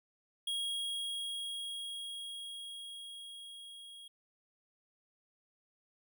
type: tone with level ramp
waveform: square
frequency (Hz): 3288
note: G#7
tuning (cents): -18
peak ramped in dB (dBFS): -34 to -50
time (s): 0.47-4.08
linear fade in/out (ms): 5
effects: none